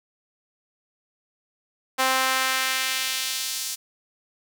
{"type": "tone with high-pass filter sweep", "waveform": "sawtooth", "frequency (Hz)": 261.6, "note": "C4", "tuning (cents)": 0, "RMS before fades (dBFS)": -25, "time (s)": [1.98, 3.76], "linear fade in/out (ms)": 20, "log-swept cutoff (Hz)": [830, 5800], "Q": 0.97, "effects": []}